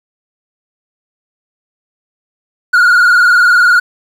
triangle tone with vibrato, 1437 Hz, F6, 49 cents sharp, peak -3 dBFS, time 2.73-3.8 s, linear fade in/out 10 ms, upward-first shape sine, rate 20 Hz, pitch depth 68 cents each way, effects 7-bit

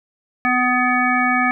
harmonic tone with a mistuned harmonic, 250.2 Hz, B3, 23 cents sharp, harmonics 1 / 3 / 5 / 7 / 9, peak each -21 / -21 / -21 / -21 / -21 dBFS, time 0.45-1.51 s, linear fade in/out 0 ms, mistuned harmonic 7, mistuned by -20 cents, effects none

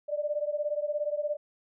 sine beating tone pair, 587.3 / 604.3 Hz, D5 / D5, 0 / +49 cents, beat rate 17 Hz, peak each -30 / -32 dBFS, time 0.08-1.37 s, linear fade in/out 20 ms, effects none

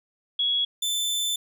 sine / sawtooth tone pair in turn, 3345 / 3532 Hz, G#7 / A7, +12 / +6 cents, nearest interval minor second, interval 94 cents, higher second, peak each -21 dBFS, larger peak neither, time 0.39-0.65 / 0.82-1.36 s, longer second, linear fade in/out 5 ms, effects none

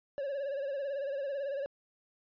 triangle tone with vibrato, 556 Hz, C#5, 5 cents sharp, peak -31 dBFS, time 0.18-1.66 s, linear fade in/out 0 ms, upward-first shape sine, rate 18 Hz, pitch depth 72 cents each way, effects resampled to 11025 Hz

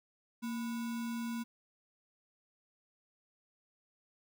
sine tone with sample-and-hold, 232.1 Hz, A#3, 7 cents flat, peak -35 dBFS, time 0.42-1.44 s, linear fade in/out 20 ms, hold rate 1225 Hz, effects none

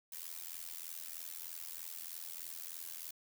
blue noise with amplitude modulation, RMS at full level -42 dBFS, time 0.12-3.11 s, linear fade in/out 5 ms, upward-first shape sine, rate 83.2 Hz, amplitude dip 95%, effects none

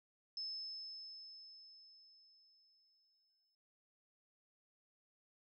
sine tone with exponential decay, 5230 Hz, E8, 15 cents flat, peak -40 dBFS, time 0.37-3.55 s, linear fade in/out 2 ms, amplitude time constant 690 ms, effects noise-tail reverb RT60 0.5 s tail -25 dB re dry

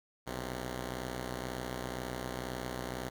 5% pulse tone pair together, 62 / 131.49 Hz, B1 / C3, +7 / +9 cents, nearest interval octave + minor second, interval 1302 cents, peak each -27 / -31 dBFS, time 0.26-3.1 s, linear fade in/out 20 ms, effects none

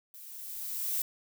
violet noise with level ramp, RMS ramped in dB -49 to -30 dBFS, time 0.14-1.02 s, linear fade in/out 2 ms, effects none

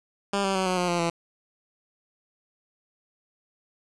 10% pulse tone with pitch steps, 199.4 / 193.95 / 188.64 / 183.49 / 178.47 / 173.59 / 168.84 Hz, G3 / G3 / F#3 / F#3 / F3 / F3 / E3, +30 / -18 / +34 / -14 / +38 / -10 / +42 cents, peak -15 dBFS, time 0.33-1.1 s, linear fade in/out 5 ms, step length 110 ms, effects resampled to 22050 Hz + 7-bit

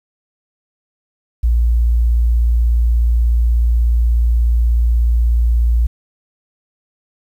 sine tone, 58.27 Hz, A#1, in tune, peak -10 dBFS, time 1.43-5.87 s, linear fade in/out 10 ms, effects 8-bit

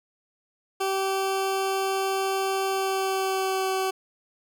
20% pulse tone with pitch glide, 386.2 to 380.2 Hz, G4 to F#4, -26 to +47 cents, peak -19 dBFS, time 0.8-3.91 s, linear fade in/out 10 ms, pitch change -27 cents, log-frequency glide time 2.67-3.69 s, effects none

